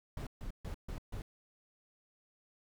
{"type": "noise bursts", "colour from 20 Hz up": "brown", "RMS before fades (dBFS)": -41, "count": 5, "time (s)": [0.17, 1.22], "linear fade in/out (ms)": 2, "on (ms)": 98, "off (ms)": 140, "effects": []}